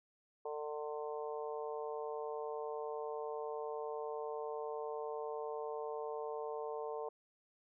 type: harmonic tone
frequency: 150 Hz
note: D3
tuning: 37 cents sharp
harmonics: 3 / 4 / 5 / 6 / 7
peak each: -41 / -46 / -48 / -49 / -50 dBFS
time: 0.45-7.09 s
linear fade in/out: 5 ms
effects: none